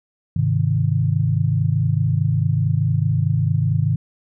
sine chord, Ab major, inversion none, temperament equal with one note detuned, 102.28 / 130.81 / 155.56 Hz, Ab2 / C3 / Eb3, -26 / 0 / 0 cents, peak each -20 dBFS, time 0.36-3.96 s, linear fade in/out 5 ms, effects none

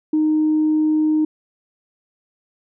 sine tone, 309 Hz, D#4, 12 cents flat, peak -13 dBFS, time 0.13-1.25 s, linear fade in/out 5 ms, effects tanh soft clip ceiling -10 dBFS

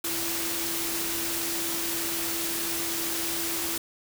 sine tone in noise, 334.4 Hz, E4, 25 cents sharp, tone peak -36 dBFS, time 0.04-3.78 s, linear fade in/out 5 ms, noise white, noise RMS -30 dBFS, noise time 0.04-3.78 s, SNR -9 dB, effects none

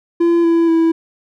triangle tone with pitch steps, 340 / 334.2 / 328.4 Hz, F4 / E4 / E4, -46 / +24 / -6 cents, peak -8 dBFS, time 0.2-0.92 s, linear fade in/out 10 ms, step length 240 ms, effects none

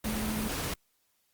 sine tone in noise, 215.7 Hz, A3, 34 cents flat, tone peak -32 dBFS, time 0.05-0.48 s, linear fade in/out 5 ms, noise pink, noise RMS -34 dBFS, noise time 0.04-0.74 s, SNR -1 dB, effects white hiss -73 dBFS RMS until 1.33 s + Opus 32 kbps

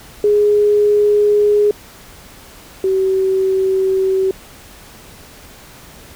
sine tone pair in turn, 415.3 / 381.4 Hz, G#4 / G4, 0 / -47 cents, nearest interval minor second, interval 147 cents, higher first, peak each -9 / -12 dBFS, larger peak first, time 0.24-1.71 / 2.84-4.31 s, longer neither, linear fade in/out 2 ms, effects pink hiss -40 dBFS RMS until 6.15 s

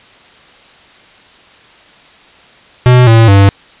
square tone with pitch steps, 125 / 113.6 / 98.8 Hz, B2 / A#2 / G2, +21 / -44 / +14 cents, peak -3 dBFS, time 2.86-3.49 s, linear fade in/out 0 ms, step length 210 ms, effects white hiss -41 dBFS RMS until 3.8 s + resampled to 8000 Hz

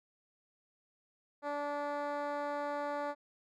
10% pulse tone with band-pass filter, 290 Hz, D4, 22 cents flat, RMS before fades -37 dBFS, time 1.42-3.15 s, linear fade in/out 50 ms, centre 660 Hz, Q 1.2, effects none

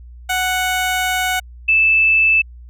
15% pulse / sine tone pair in turn, 740 / 2632 Hz, F#5 / E7, 0 / -3 cents, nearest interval octave + minor seventh, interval 2197 cents, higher second, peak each -10 dBFS, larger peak neither, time 0.29-1.4 / 1.68-2.42 s, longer first, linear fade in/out 10 ms, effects added 60 Hz sine -35 dBFS peak until 2.69 s

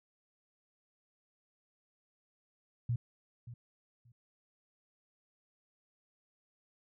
sine tone with echo, 119.4 Hz, A#2, 42 cents sharp, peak -29 dBFS, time 2.89-2.96 s, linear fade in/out 5 ms, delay 580 ms, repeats 2, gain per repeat -15 dB, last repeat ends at 4.12 s, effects none

